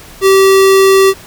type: tone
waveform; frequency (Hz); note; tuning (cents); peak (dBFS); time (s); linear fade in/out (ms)
square; 386.6; G4; -24; -5; 0.21-1.14; 50
effects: pink hiss -35 dBFS RMS until 1.26 s